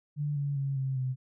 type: tone with pitch steps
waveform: sine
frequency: 146.83 / 142.24 / 137.79 / 133.48 / 129.31 Hz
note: D3 / C#3 / C#3 / C3 / C3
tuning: 0 / +45 / -10 / +35 / -20 cents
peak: -28 dBFS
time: 0.16-1.16 s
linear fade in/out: 50 ms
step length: 200 ms
effects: none